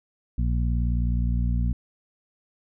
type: harmonic tone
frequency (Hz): 59.3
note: A#1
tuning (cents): +30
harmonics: 1 / 2 / 3 / 4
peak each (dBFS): -22 / -28 / -32 / -34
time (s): 0.38-1.73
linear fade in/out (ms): 5
effects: none